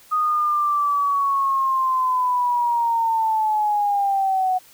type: linear sweep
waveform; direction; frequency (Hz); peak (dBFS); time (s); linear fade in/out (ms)
sine; down; 1244.5 to 736; -17; 0.11-4.59; 20
effects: white hiss -50 dBFS RMS until 4.73 s